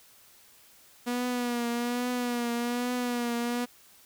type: tone with vibrato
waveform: sawtooth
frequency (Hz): 241.9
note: B3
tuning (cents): -36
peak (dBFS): -24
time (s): 1.06-3.66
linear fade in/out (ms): 20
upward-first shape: triangle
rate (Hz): 1.2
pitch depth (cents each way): 47
effects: white hiss -57 dBFS RMS until 4.05 s